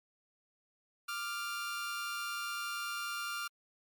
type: tone pair together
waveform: sawtooth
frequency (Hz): 1181.8 / 1395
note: D6 / F6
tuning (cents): +10 / -2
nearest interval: minor third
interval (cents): 288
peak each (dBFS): -38 / -34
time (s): 1.08-3.48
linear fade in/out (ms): 10
effects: MP3 96 kbps